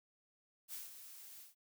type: noise with ADSR envelope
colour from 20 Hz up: blue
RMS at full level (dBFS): -45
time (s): 0.68-1.55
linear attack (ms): 55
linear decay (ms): 160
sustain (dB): -9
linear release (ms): 150
effects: none